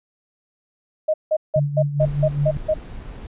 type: tone bursts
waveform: sine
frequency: 622.3 Hz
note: D#5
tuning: in tune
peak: -15 dBFS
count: 8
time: 1.08-2.742 s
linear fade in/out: 10 ms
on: 59 ms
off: 170 ms
type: tone with tremolo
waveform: sine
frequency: 144.1 Hz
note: D3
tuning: 33 cents flat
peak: -16 dBFS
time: 1.56-2.57 s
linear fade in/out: 0 ms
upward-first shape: sine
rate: 4.9 Hz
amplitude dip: 65%
type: noise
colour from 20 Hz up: brown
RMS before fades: -33 dBFS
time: 2-3.27 s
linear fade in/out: 5 ms
effects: resampled to 8000 Hz